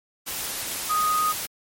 sine tone in noise, 1244.5 Hz, D#6, in tune, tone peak -20 dBFS, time 0.89-1.33 s, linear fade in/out 20 ms, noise white, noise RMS -30 dBFS, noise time 0.26-1.47 s, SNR +7 dB, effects MP3 64 kbps

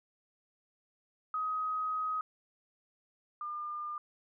sine tone pair in turn, 1260 / 1204 Hz, D#6 / D6, +21 / +43 cents, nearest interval minor second, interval 78 cents, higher first, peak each -31 / -36 dBFS, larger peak first, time 1.34-2.21 / 3.41-3.98 s, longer first, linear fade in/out 2 ms, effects none

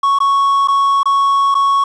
triangle tone with dropouts, 1108.7 Hz, C#6, in tune, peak -8 dBFS, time 0.03-1.84 s, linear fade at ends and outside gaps 5 ms, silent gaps 0.188-0.202 / 0.675-0.683 / 1.032-1.056 / 1.544-1.55 s, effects resampled to 22050 Hz + 7-bit

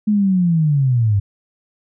sine linear sweep, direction down, 214.7 to 96.7 Hz, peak -12 dBFS, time 0.07-1.2 s, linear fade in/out 10 ms, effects none

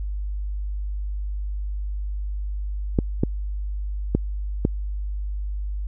clicks, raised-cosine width 3 ms, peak -5 dBFS, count 4, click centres 2.988 / 3.235 / 4.15 / 4.651 s, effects added 50 Hz sine -25 dBFS peak until 5.87 s

